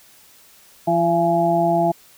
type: harmonic tone with a mistuned harmonic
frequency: 170 Hz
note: F3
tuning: 46 cents flat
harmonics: 1 / 2 / 4 / 5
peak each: -23 / -22 / -17 / -23 dBFS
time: 0.87-1.92 s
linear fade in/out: 10 ms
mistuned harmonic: 5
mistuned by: -25 cents
effects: white hiss -50 dBFS RMS until 2.17 s